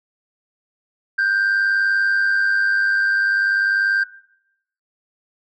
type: tone pair together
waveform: sine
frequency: 1480 / 1580.4 Hz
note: F#6 / G6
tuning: 0 / +14 cents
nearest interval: minor second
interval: 114 cents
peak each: -22 / -14 dBFS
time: 1.18-4.04 s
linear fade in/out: 10 ms
effects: noise-tail reverb RT60 0.8 s tail -21 dB re dry + tanh soft clip ceiling -13 dBFS